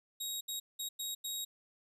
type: tone bursts at uneven times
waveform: 20% pulse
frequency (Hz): 3790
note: A#7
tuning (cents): +28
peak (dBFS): -31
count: 5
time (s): 0.2-0.41 / 0.48-0.6 / 0.79-0.89 / 0.99-1.15 / 1.24-1.45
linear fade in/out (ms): 10
effects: none